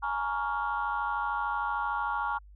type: chord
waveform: sine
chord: Bb minor seventh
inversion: third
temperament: just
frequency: 839.1 / 932.3 / 1118.8 / 1398.5 Hz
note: Ab5 / Bb5 / Db6 / F6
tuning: +18 / 0 / +16 / +2 cents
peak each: -33 dBFS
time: 0.02-2.39 s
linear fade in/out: 20 ms
effects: tanh soft clip ceiling -20 dBFS + added 50 Hz sine -49 dBFS peak until 2.55 s